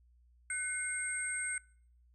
sine tone cluster, 1503 / 2139 / 8450 Hz, F#6 / C7 / C9, +27 / +38 / +16 cents, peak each -40 / -39 / -37 dBFS, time 0.5-1.58 s, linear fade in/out 2 ms, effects noise-tail reverb RT60 0.6 s tail -24 dB re dry + added 60 Hz sine -62 dBFS peak until 2.14 s

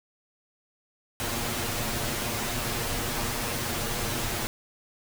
pink noise with comb filter, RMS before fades -30 dBFS, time 1.2-4.47 s, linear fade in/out 0 ms, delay 8.5 ms, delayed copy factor +0.75, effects none

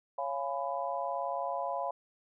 sine chord, C# dominant seventh, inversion none, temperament just, 554.4 / 693 / 831.5 / 997.9 Hz, C#5 / E#5 / G#5 / B5, 0 / -14 / +2 / +18 cents, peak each -37 / -36 / -39 / -37 dBFS, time 0.18-1.91 s, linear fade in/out 5 ms, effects none

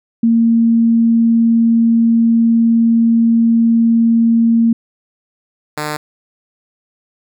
sine / 5% pulse tone pair in turn, 229.8 / 150.74 Hz, A#3 / D3, -25 / +45 cents, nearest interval perfect fifth, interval 730 cents, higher first, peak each -8 dBFS, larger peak neither, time 0.23-4.73 / 5.77-5.97 s, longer first, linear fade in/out 5 ms, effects none

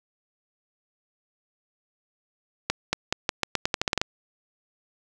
accelerating click train, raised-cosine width 0.2 ms, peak -5 dBFS, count 13, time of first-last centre 2.7-4.015 s, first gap 230 ms, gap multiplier 0.85, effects none

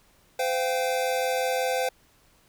square chord, C suspended fourth, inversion none, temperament equal with one note detuned, 513.1 / 698.5 / 784 Hz, C5 / F5 / G5, -34 / 0 / 0 cents, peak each -27 / -31 / -31 dBFS, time 0.39-1.89 s, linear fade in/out 5 ms, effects pink hiss -61 dBFS RMS until 2.48 s

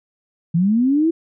sine linear sweep, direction up, 159.2 to 337.5 Hz, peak -13 dBFS, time 0.54-1.11 s, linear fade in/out 10 ms, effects none

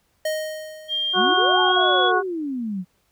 square tone with exponential decay, 622.3 Hz, D#5, in tune, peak -21 dBFS, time 0.25-1.5 s, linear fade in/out 5 ms, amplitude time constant 270 ms
sine tone with pitch glide, 3197 to 3370 Hz, G7 to G#7, +33 to +25 cents, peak -21 dBFS, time 0.88-2.12 s, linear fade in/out 50 ms, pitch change +92 cents, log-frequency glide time 1.64-1.87 s
harmonic tone, 366.7 Hz, F#4, 15 cents flat, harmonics 1 / 2 / 3 / 4, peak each -22 / -22 / -22 / -22 dBFS, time 1.13-2.23 s, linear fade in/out 50 ms
sine exponential two-way sweep, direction up then down, 174.61 to 880 to 174.61 Hz, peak -24 dBFS, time 1.15-2.85 s, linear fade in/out 50 ms, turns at 1.6 s
effects pink hiss -66 dBFS RMS until 3.11 s

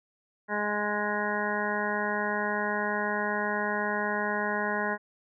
harmonic tone, 208.1 Hz, G#3, 4 cents sharp, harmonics 1 / 2 / 3 / 4 / 5 / 7 / 8 / 9, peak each -35 / -35 / -35 / -35 / -35 / -35 / -35 / -35 dBFS, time 0.48-4.98 s, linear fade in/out 50 ms, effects none

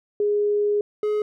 sine / triangle tone pair in turn, 413.8 / 421.8 Hz, G#4 / G#4, -6 / +27 cents, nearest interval unison, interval 33 cents, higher second, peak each -18 dBFS, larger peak neither, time 0.2-0.81 / 1.03-1.22 s, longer first, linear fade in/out 2 ms, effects none

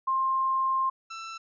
sine / sawtooth tone pair in turn, 1058 / 1333 Hz, C6 / E6, +19 / +19 cents, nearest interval major third, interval 400 cents, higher second, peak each -23 / -33 dBFS, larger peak first, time 0.07-0.9 / 1.1-1.38 s, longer first, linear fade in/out 10 ms, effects resampled to 16000 Hz

